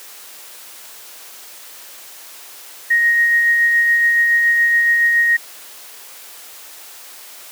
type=tone with tremolo; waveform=sine; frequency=1873 Hz; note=A#6; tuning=8 cents sharp; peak=-10 dBFS; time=2.9-5.37 s; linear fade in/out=10 ms; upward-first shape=sine; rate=7.1 Hz; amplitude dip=25%; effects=white hiss -38 dBFS RMS until 7.51 s + high-pass 400 Hz 12 dB/octave